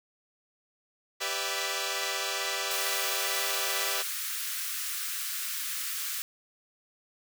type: chord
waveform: 5% pulse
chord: E minor seventh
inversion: first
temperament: equal with one note detuned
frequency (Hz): 392 / 493.9 / 580.2 / 659.3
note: G4 / B4 / D5 / E5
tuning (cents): 0 / 0 / -21 / 0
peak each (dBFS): -24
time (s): 1.2-4.03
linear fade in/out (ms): 20
type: high-pass noise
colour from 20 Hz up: white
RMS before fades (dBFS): -34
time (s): 2.71-6.22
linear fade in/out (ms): 0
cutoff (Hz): 1200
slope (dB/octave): 48
effects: none